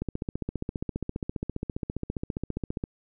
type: click train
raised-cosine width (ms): 3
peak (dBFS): -17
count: 43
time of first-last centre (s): 0.02-2.839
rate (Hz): 14.9
effects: none